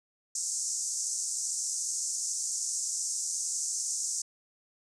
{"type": "band-pass noise", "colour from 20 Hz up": "pink", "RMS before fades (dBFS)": -33, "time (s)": [0.35, 4.22], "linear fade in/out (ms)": 5, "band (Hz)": [5900, 8500], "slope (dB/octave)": 48, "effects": []}